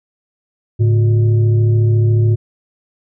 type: tone with frequency modulation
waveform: sine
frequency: 108.5 Hz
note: A2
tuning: 24 cents flat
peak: -9 dBFS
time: 0.79-2.36 s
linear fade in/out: 20 ms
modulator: 251 Hz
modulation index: 0.43
effects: none